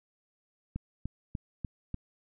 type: click train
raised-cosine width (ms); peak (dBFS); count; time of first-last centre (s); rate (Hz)
5; -22; 5; 0.76-1.943; 3.38
effects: none